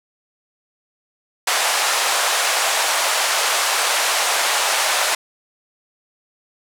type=band-pass noise; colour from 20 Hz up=pink; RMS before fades=-19 dBFS; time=1.47-5.15 s; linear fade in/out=5 ms; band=630 to 11000 Hz; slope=24 dB/octave; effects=none